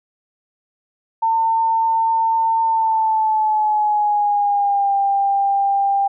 sine tone with pitch glide, 902 to 794.4 Hz, A5 to G5, +43 to +23 cents, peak -14 dBFS, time 1.22-6.08 s, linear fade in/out 10 ms, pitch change -220 cents, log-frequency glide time 2.64-4.94 s, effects none

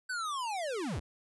square linear sweep, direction down, 1540 to 47.68 Hz, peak -34 dBFS, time 0.09-1 s, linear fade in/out 10 ms, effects resampled to 24000 Hz

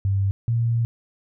sine tone pair in turn, 98 / 116.54 Hz, G2 / A#2, 0 / 0 cents, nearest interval minor third, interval 300 cents, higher second, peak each -18 dBFS, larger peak neither, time 0.05-0.31 / 0.48-0.85 s, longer second, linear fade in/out 0 ms, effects none

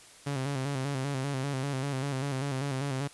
sawtooth tone with vibrato, 136.5 Hz, C#3, 26 cents flat, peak -26 dBFS, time 0.26-3.08 s, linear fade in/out 10 ms, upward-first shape square, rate 5.1 Hz, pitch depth 66 cents each way, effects white hiss -53 dBFS RMS until 3.13 s + resampled to 24000 Hz

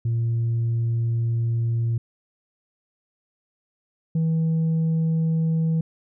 sine tone pair in turn, 116 / 161.85 Hz, A#2 / E3, -8 / -31 cents, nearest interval tritone, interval 577 cents, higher second, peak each -18 / -16 dBFS, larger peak second, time 0.05-1.98 / 4.15-5.81 s, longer first, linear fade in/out 5 ms, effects tanh soft clip ceiling -18 dBFS

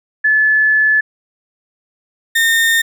sine / 35% pulse tone pair in turn, 1728 / 1826.6 Hz, A6 / A#6, -32 / -36 cents, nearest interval minor second, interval 96 cents, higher second, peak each -9 dBFS, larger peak neither, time 0.24-1.01 / 2.35-2.82 s, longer first, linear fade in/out 10 ms, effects none

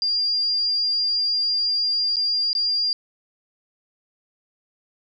sine tone with dropouts, 4798 Hz, D8, 36 cents sharp, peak -19 dBFS, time 0.02-2.93 s, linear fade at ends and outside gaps 1 ms, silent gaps 2.159-2.167 / 2.531-2.551 s, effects none

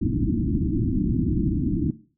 white low-pass noise, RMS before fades -23 dBFS, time 0.01-1.91 s, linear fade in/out 10 ms, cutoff 330 Hz, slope 96 dB/octave, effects noise-tail reverb RT60 0.4 s tail -17 dB re dry

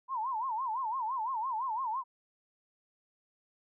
sine tone with vibrato, 963 Hz, B5, 44 cents flat, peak -31 dBFS, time 0.08-2.04 s, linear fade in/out 50 ms, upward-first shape sine, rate 5.9 Hz, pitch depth 200 cents each way, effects none

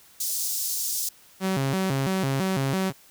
pink high-pass noise, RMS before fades -28 dBFS, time 0.2-1.09 s, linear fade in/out 5 ms, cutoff 5300 Hz, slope 24 dB/octave
sawtooth tone with vibrato, 160.5 Hz, E3, 46 cents flat, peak -19 dBFS, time 1.4-2.93 s, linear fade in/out 50 ms, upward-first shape square, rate 3 Hz, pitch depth 290 cents each way
effects white hiss -54 dBFS RMS until 3.1 s

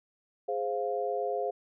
sine chord, F minor, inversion first, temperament equal, 415.3 / 523.3 / 698.5 Hz, Ab4 / C5 / F5, 0 / 0 / 0 cents, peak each -33 dBFS, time 0.48-1.51 s, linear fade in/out 10 ms, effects none

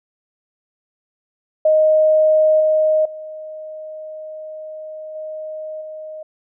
sine tone with level steps, 622.3 Hz, D#5, in tune, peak -10 / -12 / -29 / -26 / -29 dBFS, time 1.65-6.23 s, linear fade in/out 5 ms, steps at 2.6 / 3.05 / 5.15 / 5.81 s, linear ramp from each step 5 ms, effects none

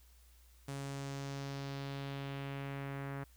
sawtooth tone with low-pass filter sweep, 138.59 Hz, C#3, in tune, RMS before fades -42 dBFS, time 0.68-3.24 s, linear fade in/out 5 ms, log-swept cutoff 9400 to 1700 Hz, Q 1.7, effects added 60 Hz sine -60 dBFS peak until 3.36 s + white hiss -68 dBFS RMS until 3.36 s

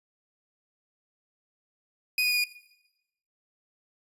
30% pulse tone with pitch steps, 2489 / 2473 / 2458 / 2442 Hz, D#7 / D#7 / D#7 / D#7, 0 / -11 / -22 / -33 cents, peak -20 dBFS, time 2.18-2.44 s, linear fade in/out 2 ms, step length 65 ms, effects noise-tail reverb RT60 0.9 s tail -18 dB re dry + resampled to 32000 Hz

